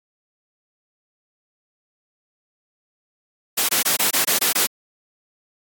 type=noise bursts; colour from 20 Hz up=white; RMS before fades=-19 dBFS; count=8; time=3.57-4.67 s; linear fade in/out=10 ms; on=120 ms; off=20 ms; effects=high-pass 200 Hz 12 dB/octave + AAC 64 kbps